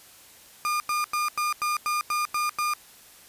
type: tone bursts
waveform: 35% pulse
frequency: 1211 Hz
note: D#6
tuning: 47 cents flat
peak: -22 dBFS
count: 9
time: 0.65-2.736 s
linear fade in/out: 0 ms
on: 150 ms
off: 92 ms
effects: white hiss -51 dBFS RMS until 3.28 s + resampled to 32000 Hz